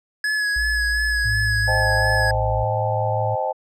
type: tone with vibrato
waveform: square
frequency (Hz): 1690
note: G#6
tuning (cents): +30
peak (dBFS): -20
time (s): 0.24-2.31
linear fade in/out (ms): 2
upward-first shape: sine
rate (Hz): 2.8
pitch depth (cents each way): 25
type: tone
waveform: sine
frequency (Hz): 55.9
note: A1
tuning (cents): +28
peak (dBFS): -24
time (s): 0.56-2.64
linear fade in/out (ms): 5
type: tone with pitch glide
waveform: sine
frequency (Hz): 107.9 to 109.28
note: A2 to A2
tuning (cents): -33 to -11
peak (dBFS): -23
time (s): 1.24-3.36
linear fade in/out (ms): 20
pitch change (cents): +22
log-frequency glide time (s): 1.74-2.77
type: chord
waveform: sine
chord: A half-diminished seventh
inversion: first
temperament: equal with one note detuned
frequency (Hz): 523.3 / 622.3 / 784 / 869.4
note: C5 / Eb5 / G5 / A5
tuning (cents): 0 / 0 / 0 / -21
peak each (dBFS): -26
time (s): 1.67-3.53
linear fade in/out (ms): 20
effects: low-pass 8000 Hz 12 dB/octave